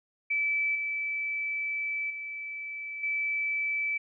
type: tone with level steps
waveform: sine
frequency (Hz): 2311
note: D7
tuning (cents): -28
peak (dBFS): -25 / -29 / -35 / -27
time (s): 0.3-3.98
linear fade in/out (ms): 10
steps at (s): 0.75 / 2.1 / 3.03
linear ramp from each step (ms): 5
effects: none